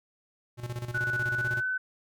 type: tone with tremolo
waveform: square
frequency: 120.7 Hz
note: B2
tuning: 39 cents flat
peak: -32 dBFS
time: 0.57-1.63 s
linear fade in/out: 50 ms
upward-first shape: square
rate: 16 Hz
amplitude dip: 70%
type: tone with pitch glide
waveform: sine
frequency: 1480 to 1512 Hz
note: F#6 to F#6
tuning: 0 to +37 cents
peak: -27 dBFS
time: 0.94-1.78 s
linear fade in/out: 10 ms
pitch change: +37 cents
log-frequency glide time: 1.37-1.64 s
effects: none